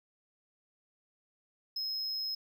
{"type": "tone", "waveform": "triangle", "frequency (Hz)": 5140, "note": "E8", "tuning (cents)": -45, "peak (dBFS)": -32, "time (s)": [1.76, 2.35], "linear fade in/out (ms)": 5, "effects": []}